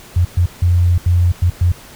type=tone bursts at uneven times; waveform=sine; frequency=88 Hz; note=F2; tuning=14 cents sharp; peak=-9 dBFS; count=6; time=0.16-0.25 / 0.37-0.46 / 0.62-0.98 / 1.06-1.32 / 1.42-1.5 / 1.61-1.72 s; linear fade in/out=5 ms; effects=pink hiss -39 dBFS RMS until 1.95 s